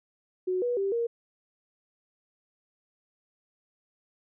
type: tone with pitch steps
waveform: sine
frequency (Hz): 368.3 / 486.2 / 392.8 / 467.6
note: F#4 / B4 / G4 / A#4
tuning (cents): -8 / -27 / +4 / +5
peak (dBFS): -25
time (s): 0.47-1.07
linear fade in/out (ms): 10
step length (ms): 150
effects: none